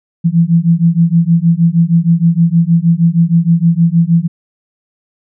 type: beating tone pair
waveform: sine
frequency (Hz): 164.81 / 171.21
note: E3 / F3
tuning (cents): 0 / -34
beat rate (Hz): 6.4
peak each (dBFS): -10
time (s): 0.24-4.28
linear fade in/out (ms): 20
effects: none